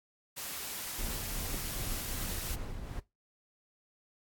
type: noise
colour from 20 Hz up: white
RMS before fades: -40 dBFS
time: 0.36-2.56 s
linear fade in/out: 20 ms
type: noise with tremolo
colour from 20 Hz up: brown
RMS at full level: -37 dBFS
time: 0.98-3 s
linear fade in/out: 10 ms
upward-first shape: triangle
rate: 2.6 Hz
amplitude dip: 45%
type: clicks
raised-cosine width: 2 ms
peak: -31 dBFS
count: 2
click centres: 1.542 / 1.545 s
effects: noise-tail reverb RT60 0.2 s tail -19 dB re dry + AAC 64 kbps